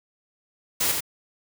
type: noise with echo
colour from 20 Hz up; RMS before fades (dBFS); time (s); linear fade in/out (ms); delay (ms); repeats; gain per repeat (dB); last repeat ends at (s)
white; -23; 0.8-0.92; 10; 87; 1; -4; 1.007
effects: none